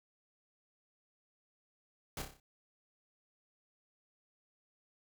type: noise with echo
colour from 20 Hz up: pink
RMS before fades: -41 dBFS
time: 2.17-2.22 s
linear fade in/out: 2 ms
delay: 30 ms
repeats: 6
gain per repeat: -5 dB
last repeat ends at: 2.4 s
effects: none